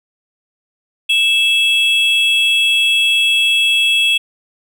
triangle tone pair together, 2637 / 3322 Hz, E7 / G#7, 0 / 0 cents, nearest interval major third, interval 400 cents, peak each -12 dBFS, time 1.09-4.18 s, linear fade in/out 10 ms, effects none

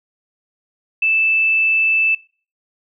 sine tone, 2637 Hz, E7, in tune, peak -13 dBFS, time 1.02-2.15 s, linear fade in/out 5 ms, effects noise-tail reverb RT60 0.4 s tail -23 dB re dry

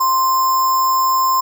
sine tone with sample-and-hold, 1044 Hz, C6, 4 cents flat, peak -12 dBFS, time 0-1.41 s, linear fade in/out 10 ms, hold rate 6300 Hz, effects none

